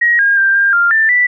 sine tone with pitch steps, 1894 / 1622 / 1582 / 1600 / 1396 / 1778 / 1971 Hz, A#6 / G#6 / G6 / G6 / F6 / A6 / B6, +27 / -41 / +15 / +35 / -1 / +18 / -4 cents, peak -8 dBFS, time 0.01-1.27 s, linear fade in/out 10 ms, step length 180 ms, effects none

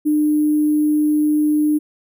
sine tone with sample-and-hold, 301.2 Hz, D4, 44 cents sharp, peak -13 dBFS, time 0.05-1.79 s, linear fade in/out 20 ms, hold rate 11025 Hz, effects none

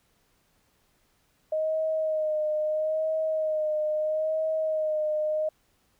sine tone with vibrato, 622.3 Hz, D#5, in tune, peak -24 dBFS, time 1.52-5.49 s, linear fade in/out 5 ms, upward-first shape sine, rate 0.76 Hz, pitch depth 31 cents each way, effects pink hiss -68 dBFS RMS until 5.99 s

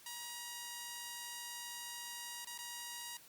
5% pulse tone with dropouts, 953 Hz, A#5, 38 cents sharp, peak -32 dBFS, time 0.06-3.17 s, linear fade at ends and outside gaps 2 ms, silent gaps 2.447-2.471 / 2.578-2.588 s, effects white hiss -60 dBFS RMS until 3.28 s + Opus 48 kbps

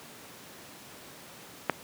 click, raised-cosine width 0.5 ms, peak -8 dBFS, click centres 1.697 s, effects pink hiss -48 dBFS RMS until 1.83 s + high-pass 150 Hz 12 dB/octave

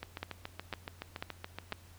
two click trains, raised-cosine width 0.3 ms, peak -23 / -20 dBFS, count 13 / 4, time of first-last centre 0.03-1.727 / 0.23-1.723 s, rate 7.07 / 2.01 Hz, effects added 88 Hz sine -55 dBFS peak until 1.98 s + pink hiss -60 dBFS RMS until 1.98 s

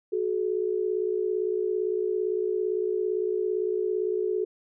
sine tone pair together, 370 / 427.7 Hz, F#4 / A4, 0 / -49 cents, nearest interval minor third, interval 251 cents, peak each -27 dBFS, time 0.12-4.45 s, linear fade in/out 10 ms, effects none

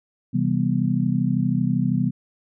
sine chord, C major seventh, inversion none, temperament just, 130.81 / 163.52 / 196.22 / 245.3 Hz, C3 / E3 / G3 / B3, 0 / -14 / +2 / -12 cents, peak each -24 dBFS, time 0.33-2.11 s, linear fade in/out 20 ms, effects none

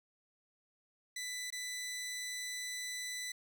15% pulse tone with dropouts, 1991 Hz, B6, 14 cents sharp, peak -33 dBFS, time 1.16-3.32 s, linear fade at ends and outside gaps 5 ms, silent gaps 1.504-1.524 s, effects none

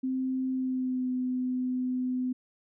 sine tone with pitch glide, 260.2 to 253.4 Hz, C4 to B3, -9 to +45 cents, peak -27 dBFS, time 0.03-2.33 s, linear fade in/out 10 ms, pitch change -46 cents, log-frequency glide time 0.51-1.1 s, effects none

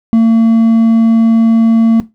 triangle tone with hard clipping, 226.7 Hz, A#3, 48 cents flat, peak -5 dBFS, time 0.13-2 s, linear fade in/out 0 ms, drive 5 dB, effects noise-tail reverb RT60 0.2 s tail -17 dB re dry

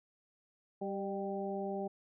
harmonic tone with a mistuned harmonic, 196 Hz, G3, in tune, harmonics 1 / 2 / 3 / 4, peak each -40 / -39 / -42 / -42 dBFS, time 0.81-1.88 s, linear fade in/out 10 ms, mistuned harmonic 3, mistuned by +35 cents, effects none

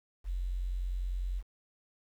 sine tone with quantisation, 45.02 Hz, F#1, 47 cents flat, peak -31 dBFS, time 0.24-1.43 s, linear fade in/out 50 ms, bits 10, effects none

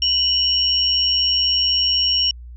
sine tone pair together, 2960 / 5536 Hz, F#7 / F8, 0 / -16 cents, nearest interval major seventh, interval 1084 cents, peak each -18 dBFS, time 0.02-2.31 s, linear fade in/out 2 ms, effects added 60 Hz sine -34 dBFS peak until 2.56 s

